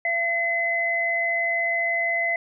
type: tone pair together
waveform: sine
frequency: 679 / 2035 Hz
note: F5 / C7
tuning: -49 / -49 cents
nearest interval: octave + perfect fifth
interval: 1900 cents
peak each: -27 / -22 dBFS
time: 0.05-2.36 s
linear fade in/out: 2 ms
effects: none